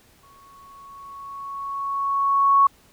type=tone with exponential growth; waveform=sine; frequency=1108.7 Hz; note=C#6; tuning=in tune; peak=-11 dBFS; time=0.23-2.67 s; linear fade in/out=5 ms; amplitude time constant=530 ms; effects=pink hiss -56 dBFS RMS until 2.92 s